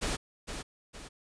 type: noise with echo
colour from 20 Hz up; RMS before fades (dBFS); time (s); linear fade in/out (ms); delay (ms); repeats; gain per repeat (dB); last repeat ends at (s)
pink; -32; 0.01-0.17; 20; 460; 2; -7; 1.09
effects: resampled to 22050 Hz